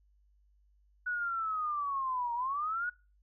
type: linear two-way sweep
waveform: sine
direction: down then up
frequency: 1480 to 932.3 to 1480 Hz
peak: -31 dBFS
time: 1.06-2.9 s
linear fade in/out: 10 ms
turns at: 2.34 s
effects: noise-tail reverb RT60 0.3 s tail -21 dB re dry + added 50 Hz sine -64 dBFS peak until 3.22 s